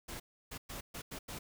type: noise bursts at uneven times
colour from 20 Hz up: pink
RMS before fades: -44 dBFS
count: 6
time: 0.08-0.2 / 0.51-0.58 / 0.69-0.81 / 0.94-1.02 / 1.11-1.19 / 1.28-1.39 s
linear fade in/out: 10 ms
effects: none